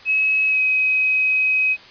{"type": "tone with pitch glide", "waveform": "sine", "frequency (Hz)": [2565, 2533], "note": ["E7", "D#7"], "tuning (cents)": [-48, 30], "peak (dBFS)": -15, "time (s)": [0.05, 1.77], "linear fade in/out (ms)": 50, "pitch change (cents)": -22, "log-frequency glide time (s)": [0.47, 0.6], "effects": ["white hiss -43 dBFS RMS until 1.9 s", "resampled to 11025 Hz"]}